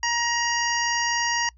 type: harmonic tone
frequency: 944 Hz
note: A#5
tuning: 22 cents sharp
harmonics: 1 / 2 / 3 / 5 / 6 / 7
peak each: -26 / -26 / -32 / -32 / -30 / -35 dBFS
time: 0.03-1.49 s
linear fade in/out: 2 ms
effects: noise-tail reverb RT60 0.1 s tail -26 dB re dry + added 60 Hz sine -50 dBFS peak until 1.57 s